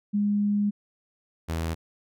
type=tone pair in turn; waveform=sine / sawtooth; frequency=205.4 / 81.75 Hz; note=G#3 / E2; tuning=-19 / -14 cents; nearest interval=octave + major third; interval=1595 cents; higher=first; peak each=-21 / -23 dBFS; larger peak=first; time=0.13-0.71 / 1.48-1.75 s; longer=first; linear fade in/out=20 ms; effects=none